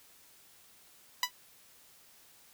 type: tone with exponential decay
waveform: 10% pulse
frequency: 987.8 Hz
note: B5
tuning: in tune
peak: -15 dBFS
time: 1.23-1.31 s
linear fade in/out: 2 ms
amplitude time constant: 16 ms
effects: white hiss -60 dBFS RMS until 2.53 s